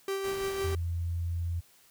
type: tone with tremolo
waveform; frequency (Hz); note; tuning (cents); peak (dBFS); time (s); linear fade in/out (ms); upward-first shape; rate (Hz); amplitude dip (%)
45% pulse; 390; G4; -9; -29; 0.08-0.75; 2; sine; 6; 35
type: noise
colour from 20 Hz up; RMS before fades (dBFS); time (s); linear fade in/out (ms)
pink; -44; 0.24-0.74; 2
type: tone with pitch glide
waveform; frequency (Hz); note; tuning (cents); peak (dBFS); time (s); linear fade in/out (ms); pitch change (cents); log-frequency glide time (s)
sine; 84.7 to 85.29; E2 to F2; +48 to -40; -29; 0.63-1.61; 20; +12; 0.8-0.92
effects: white hiss -61 dBFS RMS until 1.9 s